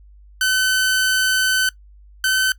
sawtooth tone pair in turn, 1520 / 1526.5 Hz, F#6 / G6, +46 / -46 cents, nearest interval unison, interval 8 cents, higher second, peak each -12 dBFS, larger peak neither, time 0.41-1.69 / 2.24-2.52 s, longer first, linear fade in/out 2 ms, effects noise-tail reverb RT60 0.1 s tail -20 dB re dry + added 50 Hz sine -43 dBFS peak until 2.58 s

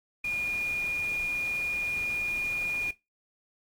sine tone in noise, 2433 Hz, D#7, 39 cents flat, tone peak -28 dBFS, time 0.24-2.91 s, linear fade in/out 5 ms, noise pink, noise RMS -45 dBFS, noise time 0.24-2.91 s, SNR +14 dB, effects noise-tail reverb RT60 0.2 s tail -17 dB re dry + AAC 64 kbps

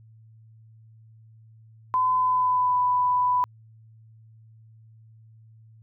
sine tone with pitch glide, 1015 to 993.5 Hz, B5 to B5, +47 to +10 cents, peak -19 dBFS, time 1.94-3.44 s, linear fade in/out 0 ms, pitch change -37 cents, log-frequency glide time 2.15-2.79 s, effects added 111 Hz sine -49 dBFS peak until 5.82 s

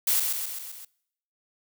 blue noise with echo, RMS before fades -23 dBFS, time 0.07-0.2 s, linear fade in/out 5 ms, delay 130 ms, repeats 5, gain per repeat -4 dB, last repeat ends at 0.85 s, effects noise-tail reverb RT60 0.7 s tail -23 dB re dry

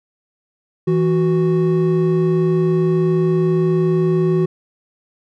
triangle tone pair together, 163.7 / 369.5 Hz, E3 / F#4, -12 / -2 cents, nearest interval octave + major second, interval 1410 cents, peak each -14 dBFS, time 0.87-4.46 s, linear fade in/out 10 ms, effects none

